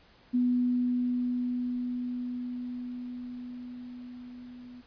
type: tone with level ramp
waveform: sine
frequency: 246.9 Hz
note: B3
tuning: in tune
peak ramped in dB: -22 to -44 dBFS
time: 0.33-4.82 s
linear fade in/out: 20 ms
effects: pink hiss -59 dBFS RMS until 4.86 s + resampled to 11025 Hz